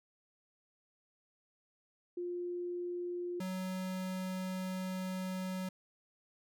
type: tone pair in turn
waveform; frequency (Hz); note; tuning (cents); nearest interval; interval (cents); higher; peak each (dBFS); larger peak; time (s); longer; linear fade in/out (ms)
sine / square; 352.6 / 186.19; F4 / F#3; +17 / +11; major seventh; 1106; first; -36 / -37; first; 2.17-3.4 / 3.4-5.69; second; 5
effects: none